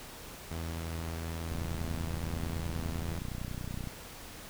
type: tone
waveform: sawtooth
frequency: 82.3 Hz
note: E2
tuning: 2 cents flat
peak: -32 dBFS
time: 0.51-3.18 s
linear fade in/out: 0 ms
type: click train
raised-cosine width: 5 ms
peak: -26 dBFS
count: 73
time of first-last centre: 1.52-3.873 s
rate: 30.6 Hz
effects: pink hiss -47 dBFS RMS until 4.49 s